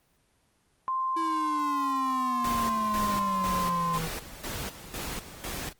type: tone with pitch glide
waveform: sine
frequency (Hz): 1046.5 to 1038.1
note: C6 to C6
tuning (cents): 0 to -14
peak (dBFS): -26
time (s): 0.88-3.98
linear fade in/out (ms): 0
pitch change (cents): -14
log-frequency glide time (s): 2.87-3.45
type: exponential sweep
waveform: square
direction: down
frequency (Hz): 330.9 to 160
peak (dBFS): -33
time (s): 1.16-4.08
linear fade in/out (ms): 10
type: noise with tremolo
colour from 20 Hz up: pink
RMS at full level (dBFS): -35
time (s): 2.44-5.73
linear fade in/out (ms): 5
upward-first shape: square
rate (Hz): 2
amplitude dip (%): 70
effects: pink hiss -68 dBFS RMS until 5.79 s + Opus 24 kbps